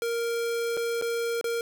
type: tone with dropouts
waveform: square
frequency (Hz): 466.2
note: A#4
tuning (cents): 0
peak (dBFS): -27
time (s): 0.02-1.61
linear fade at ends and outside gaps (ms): 1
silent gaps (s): 0.769-0.773 / 1.014-1.022 / 1.412-1.442
effects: none